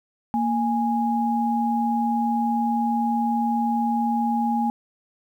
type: tone pair together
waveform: sine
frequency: 232.3 / 827.8 Hz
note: A#3 / G#5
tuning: -6 / -6 cents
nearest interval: octave + minor seventh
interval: 2200 cents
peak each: -22 / -23 dBFS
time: 0.34-4.7 s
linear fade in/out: 0 ms
effects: 9-bit